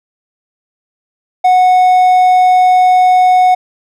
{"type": "tone", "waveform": "triangle", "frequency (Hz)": 735, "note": "F#5", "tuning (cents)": -12, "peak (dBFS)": -3, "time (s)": [1.44, 3.55], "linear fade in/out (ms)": 10, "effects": []}